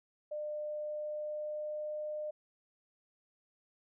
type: tone with pitch glide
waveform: sine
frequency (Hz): 601 to 605.5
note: D5 to D#5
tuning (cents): +40 to -47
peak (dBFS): -36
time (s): 0.31-2.31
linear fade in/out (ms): 10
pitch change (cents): +13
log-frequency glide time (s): 0.59-2.02
effects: none